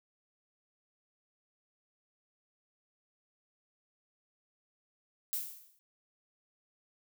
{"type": "noise with exponential decay", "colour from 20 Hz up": "violet", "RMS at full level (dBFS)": -32, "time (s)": [5.33, 5.79], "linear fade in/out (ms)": 0, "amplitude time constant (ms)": 99, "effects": []}